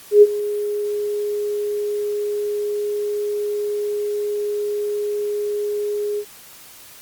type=tone with ADSR envelope; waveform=sine; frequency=414.8 Hz; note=G#4; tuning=2 cents flat; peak=-3 dBFS; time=0.11-6.25 s; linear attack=110 ms; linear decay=40 ms; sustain=-17 dB; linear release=66 ms; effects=white hiss -43 dBFS RMS until 7.01 s + Opus 48 kbps